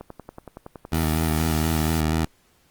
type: click train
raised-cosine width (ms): 1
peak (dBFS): -22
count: 17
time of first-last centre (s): 0.01-1.505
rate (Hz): 10.7
type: tone with vibrato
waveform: 15% pulse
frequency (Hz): 79.2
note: D#2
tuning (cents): +31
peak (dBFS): -14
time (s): 0.92-2.25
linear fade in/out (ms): 5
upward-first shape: square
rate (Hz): 4.2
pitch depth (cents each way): 32
type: noise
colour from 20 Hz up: white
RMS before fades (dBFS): -34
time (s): 0.94-2.01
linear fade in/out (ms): 10
effects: pink hiss -61 dBFS RMS until 2.7 s + Opus 32 kbps